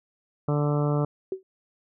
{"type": "harmonic tone", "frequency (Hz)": 146.83, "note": "D3", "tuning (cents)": 0, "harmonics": [1, 2, 3, 4, 5, 6, 7, 8, 9], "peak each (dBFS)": [-23, -30, -30, -32, -38, -40, -41, -38, -40], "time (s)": [0.48, 1.05], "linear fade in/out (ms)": 5}
{"type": "tone with exponential decay", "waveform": "sine", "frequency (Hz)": 379.3, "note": "F#4", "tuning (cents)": 43, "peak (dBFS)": -22, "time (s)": [1.32, 1.43], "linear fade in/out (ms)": 2, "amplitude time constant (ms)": 23}
{"effects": []}